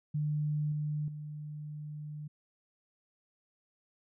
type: tone with level steps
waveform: sine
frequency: 150 Hz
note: D3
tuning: 37 cents sharp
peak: -29 / -31 / -39 dBFS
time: 0.14-2.28 s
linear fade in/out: 10 ms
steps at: 0.72 / 1.08 s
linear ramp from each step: 2 ms
effects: none